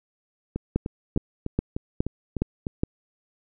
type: two click trains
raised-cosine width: 3 ms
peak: -9 / -15 dBFS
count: 6 / 8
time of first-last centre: 0.76-2.835 / 0.56-2.668 s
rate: 2.41 / 3.32 Hz
effects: none